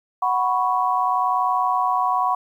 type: chord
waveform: sine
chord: F# suspended fourth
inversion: none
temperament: equal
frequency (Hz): 740 / 987.8 / 1108.7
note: F#5 / B5 / C#6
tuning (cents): 0 / 0 / 0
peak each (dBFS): -22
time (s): 0.22-2.35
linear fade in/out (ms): 5
effects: 9-bit